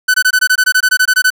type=tone bursts; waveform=45% pulse; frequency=1505 Hz; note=F#6; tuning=29 cents sharp; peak=-7 dBFS; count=15; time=0.08-1.304 s; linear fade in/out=10 ms; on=62 ms; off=21 ms; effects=none